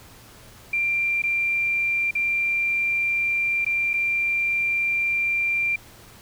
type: tone with dropouts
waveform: sine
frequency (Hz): 2372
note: D7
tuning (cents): +17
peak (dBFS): -20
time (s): 0.73-5.76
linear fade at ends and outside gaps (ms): 5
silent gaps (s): 1.221-1.236 / 2.11-2.151 / 3.648-3.663 / 3.934-3.938
effects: added 112 Hz sine -54 dBFS peak until 6.21 s + pink hiss -48 dBFS RMS until 6.21 s